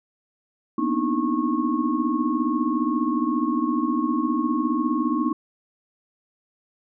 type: tone cluster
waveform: sine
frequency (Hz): 238.3 / 253 / 295.6 / 315.2 / 1093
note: A#3 / B3 / D4 / D#4 / C#6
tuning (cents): +38 / +42 / +11 / +23 / -25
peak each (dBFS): -27 / -27 / -27 / -25 / -28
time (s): 0.78-5.33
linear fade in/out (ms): 5
effects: none